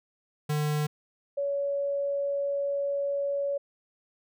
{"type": "tone pair in turn", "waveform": ["square", "sine"], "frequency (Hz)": [150, 563.1], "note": ["D3", "C#5"], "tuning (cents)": [37, 27], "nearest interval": "octave + major seventh", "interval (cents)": 2290, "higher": "second", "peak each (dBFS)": -26, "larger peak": "neither", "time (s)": [[0.49, 0.87], [1.37, 3.58]], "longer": "second", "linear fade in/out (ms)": 10, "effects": []}